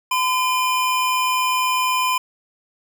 square tone pair together, 1016 / 2416 Hz, B5 / D7, +49 / +48 cents, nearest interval octave + minor third, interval 1499 cents, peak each -19 / -25 dBFS, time 0.11-2.18 s, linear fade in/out 5 ms, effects none

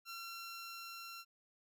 15% pulse tone with level ramp, 1363 Hz, F6, 43 cents flat, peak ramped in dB -38 to -41 dBFS, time 0.05-1.25 s, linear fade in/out 50 ms, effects none

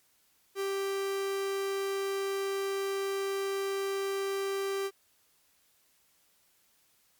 45% pulse tone, 392 Hz, G4, in tune, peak -30 dBFS, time 0.55-4.91 s, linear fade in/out 50 ms, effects white hiss -68 dBFS RMS until 7.19 s + MP3 96 kbps

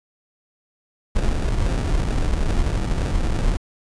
brown noise with sample-and-hold, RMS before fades -20 dBFS, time 1.15-3.57 s, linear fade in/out 10 ms, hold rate 1050 Hz, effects resampled to 22050 Hz

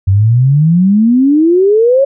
sine exponential sweep, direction up, 93 to 562 Hz, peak -5 dBFS, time 0.07-2.05 s, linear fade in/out 10 ms, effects none

